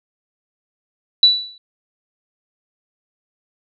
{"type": "tone with exponential decay", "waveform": "sine", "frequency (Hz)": 3951, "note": "B7", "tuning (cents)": 0, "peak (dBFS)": -4, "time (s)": [1.23, 1.58], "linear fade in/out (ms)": 2, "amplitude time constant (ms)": 74, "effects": []}